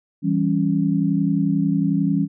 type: chord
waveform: sine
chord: C# diminished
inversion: first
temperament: equal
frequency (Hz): 164.81 / 196 / 277.2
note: E3 / G3 / C#4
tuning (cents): 0 / 0 / 0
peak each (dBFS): -21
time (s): 0.22-2.28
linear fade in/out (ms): 50
effects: none